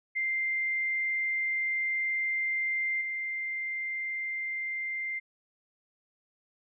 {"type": "tone with level steps", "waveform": "sine", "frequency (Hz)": 2093, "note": "C7", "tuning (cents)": 0, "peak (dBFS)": [-27, -31], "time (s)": [0.15, 5.2], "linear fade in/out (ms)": 20, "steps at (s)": 3.01, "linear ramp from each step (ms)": 5, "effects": []}